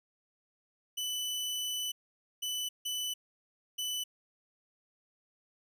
sawtooth tone bursts at uneven times, 2989 Hz, F#7, 17 cents sharp, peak -30 dBFS, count 4, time 0.97-1.92 / 2.42-2.69 / 2.85-3.14 / 3.78-4.04 s, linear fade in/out 10 ms, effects none

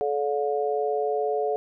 sine tone cluster, 431.7 / 574 / 716 Hz, A4 / D5 / F5, -33 / -40 / +43 cents, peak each -25 / -30 / -28 dBFS, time 0.01-1.56 s, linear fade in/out 0 ms, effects none

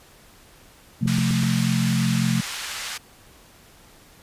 sine chord, F major, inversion second, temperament equal, 130.81 / 174.61 / 220 Hz, C3 / F3 / A3, 0 / 0 / 0 cents, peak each -23 dBFS, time 1.01-2.41 s, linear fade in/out 10 ms
click train, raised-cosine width 3 ms, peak -21 dBFS, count 4, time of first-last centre 1.06-1.432 s, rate 8.06 Hz
pink band-pass noise, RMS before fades -32 dBFS, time 1.07-2.98 s, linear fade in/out 10 ms, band 1500 to 8500 Hz, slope 12 dB/octave
effects pink hiss -51 dBFS RMS until 4.22 s + resampled to 32000 Hz

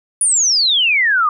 sine exponential sweep, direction down, 9956 to 1174.7 Hz, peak -11 dBFS, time 0.21-1.29 s, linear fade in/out 2 ms, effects none

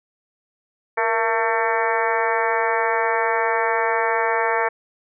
harmonic tone with a mistuned harmonic, 224.4 Hz, A3, 34 cents sharp, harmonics 2 / 3 / 4 / 5 / 6 / 7 / 8 / 9 / 10, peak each -24 / -26 / -23 / -28 / -29 / -30 / -26 / -33 / -30 dBFS, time 0.97-4.69 s, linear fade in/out 10 ms, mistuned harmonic 2, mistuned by +62 cents, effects none

